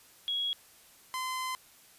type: tone pair in turn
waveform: sine / sawtooth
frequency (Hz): 3322 / 1029.6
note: G#7 / C6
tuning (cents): 0 / -28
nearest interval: octave + minor sixth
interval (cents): 2028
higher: first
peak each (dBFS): -29 / -29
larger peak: neither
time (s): 0.28-0.53 / 1.14-1.55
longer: second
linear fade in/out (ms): 0
effects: white hiss -58 dBFS RMS until 1.98 s + resampled to 32000 Hz